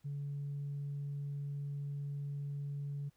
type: tone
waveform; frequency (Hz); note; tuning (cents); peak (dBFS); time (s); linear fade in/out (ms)
sine; 142.5; C#3; +48; -36; 0.04-3.1; 20
effects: tanh soft clip ceiling -34 dBFS + pink hiss -75 dBFS RMS until 3.16 s